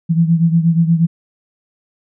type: beating tone pair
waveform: sine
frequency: 164.6 / 173 Hz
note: E3 / F3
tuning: -2 / -16 cents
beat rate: 8.4 Hz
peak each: -11 / -16 dBFS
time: 0.09-1.07 s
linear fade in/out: 20 ms
effects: none